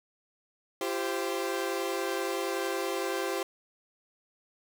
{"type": "chord", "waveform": "sawtooth", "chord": "F suspended second", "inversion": "none", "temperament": "equal with one note detuned", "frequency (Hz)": [341.4, 392, 523.3], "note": ["F4", "G4", "C5"], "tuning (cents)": [-39, 0, 0], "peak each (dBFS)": [-31, -29, -31], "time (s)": [0.81, 3.43], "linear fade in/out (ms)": 2, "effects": []}